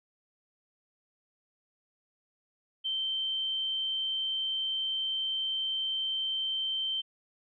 sine tone, 3115 Hz, G7, 12 cents flat, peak -29 dBFS, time 2.84-7.02 s, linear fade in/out 20 ms, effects none

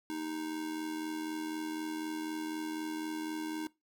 square tone with amplitude modulation, 311.1 Hz, D#4, in tune, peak -34 dBFS, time 0.1-3.67 s, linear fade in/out 0 ms, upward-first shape sine, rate 84 Hz, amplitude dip 55%, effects noise-tail reverb RT60 0.2 s tail -20 dB re dry

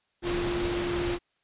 sine tone in noise, 349.2 Hz, F4, in tune, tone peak -28 dBFS, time 0.22-1.19 s, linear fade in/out 50 ms, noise pink, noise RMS -32 dBFS, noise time 0.22-1.19 s, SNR +1 dB, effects white hiss -73 dBFS RMS until 1.43 s + resampled to 8000 Hz

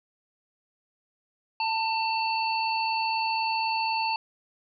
harmonic tone, 894 Hz, A5, 27 cents sharp, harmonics 1 / 3 / 5, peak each -26 / -31 / -33 dBFS, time 1.6-4.16 s, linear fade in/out 2 ms, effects none

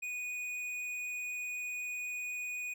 sine tone with tanh clipping, 2473 Hz, D#7, 11 cents flat, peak -38 dBFS, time 0.02-2.74 s, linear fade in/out 10 ms, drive 11 dB, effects none

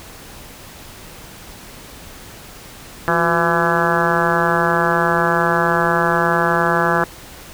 harmonic tone with a mistuned harmonic, 168.4 Hz, E3, 37 cents sharp, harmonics 1 / 2 / 3 / 4 / 5 / 6 / 7 / 8 / 9 / 10, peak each -23 / -23 / -23 / -23 / -23 / -23 / -23 / -23 / -23 / -23 dBFS, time 3.08-7.04 s, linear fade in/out 0 ms, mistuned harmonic 2, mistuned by +88 cents, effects pink hiss -38 dBFS RMS until 7.53 s

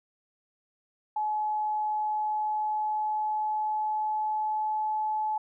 sine tone with pitch glide, 852 to 859.9 Hz, G#5 to A5, +44 to -40 cents, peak -26 dBFS, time 1.16-5.38 s, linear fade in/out 5 ms, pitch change +16 cents, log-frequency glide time 1.91-4.95 s, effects none

